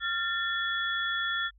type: tone cluster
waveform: sine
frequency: 1388 / 1784 / 3383 Hz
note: F6 / A6 / G#7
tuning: -11 / +23 / +31 cents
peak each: -32 / -31 / -33 dBFS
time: 0-1.51 s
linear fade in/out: 50 ms
effects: added 50 Hz sine -56 dBFS peak until 1.58 s